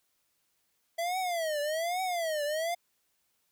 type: tone with vibrato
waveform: square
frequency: 662 Hz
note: E5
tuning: 7 cents sharp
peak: -30 dBFS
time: 0.98-2.75 s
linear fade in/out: 10 ms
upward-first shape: triangle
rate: 1.2 Hz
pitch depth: 240 cents each way
effects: white hiss -75 dBFS RMS until 3.51 s